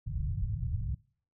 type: low-pass noise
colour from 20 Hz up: white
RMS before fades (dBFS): -33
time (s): 0.06-0.95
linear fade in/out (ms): 10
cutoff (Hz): 140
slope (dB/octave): 48
effects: noise-tail reverb RT60 0.5 s tail -23 dB re dry